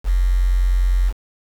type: tone with quantisation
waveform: sine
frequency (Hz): 45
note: F#1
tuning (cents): -47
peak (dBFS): -13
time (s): 0.04-1.13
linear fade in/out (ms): 50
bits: 6
effects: none